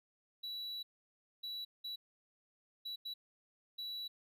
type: tone bursts at uneven times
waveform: triangle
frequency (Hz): 3929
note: B7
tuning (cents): -10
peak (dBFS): -39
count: 6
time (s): 0.43-0.83 / 1.43-1.65 / 1.84-1.96 / 2.85-2.96 / 3.05-3.14 / 3.78-4.08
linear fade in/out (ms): 10
effects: none